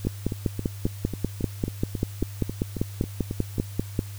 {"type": "two click trains", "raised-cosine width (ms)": 3, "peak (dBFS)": [-10, -16], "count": [21, 14], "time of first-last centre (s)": [[0.07, 3.992], [0.05, 3.583]], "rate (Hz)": [5.1, 3.68], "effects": ["added 100 Hz sine -35 dBFS peak until 4.18 s", "white hiss -47 dBFS RMS until 4.18 s"]}